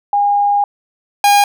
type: tone pair in turn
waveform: sine / 45% pulse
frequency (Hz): 814 / 814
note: G#5 / G#5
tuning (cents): -35 / -35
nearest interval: unison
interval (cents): 0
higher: neither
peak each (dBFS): -10 / -7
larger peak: second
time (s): 0.13-0.64 / 1.24-1.44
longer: first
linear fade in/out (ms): 2
effects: none